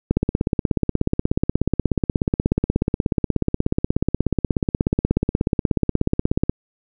click train, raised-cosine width 3 ms, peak -4 dBFS, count 107, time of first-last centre 0.11-6.496 s, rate 16.6 Hz, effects none

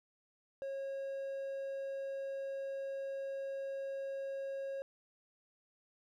triangle tone, 545 Hz, C#5, 29 cents flat, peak -36 dBFS, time 0.62-4.82 s, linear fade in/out 0 ms, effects none

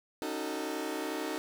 sawtooth chord, D# half-diminished seventh, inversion third, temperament just, 280 / 311.1 / 373.4 / 448 Hz, C#4 / D#4 / F#4 / A4, +18 / 0 / +16 / +31 cents, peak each -37 / -33 / -36 / -36 dBFS, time 0.22-1.38 s, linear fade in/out 0 ms, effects none

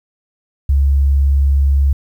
sine tone, 69.4 Hz, C#2, 3 cents sharp, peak -9 dBFS, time 0.69-1.93 s, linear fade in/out 5 ms, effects 8-bit

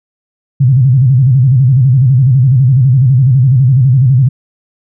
sine tone with vibrato, 129.7 Hz, C3, 15 cents flat, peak -4 dBFS, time 0.6-4.29 s, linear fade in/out 10 ms, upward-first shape square, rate 12 Hz, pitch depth 120 cents each way, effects none

